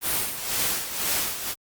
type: noise with tremolo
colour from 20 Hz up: white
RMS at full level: -24 dBFS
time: 0.01-1.55 s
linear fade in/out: 50 ms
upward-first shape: sine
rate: 2 Hz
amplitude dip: 65%
effects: Opus 32 kbps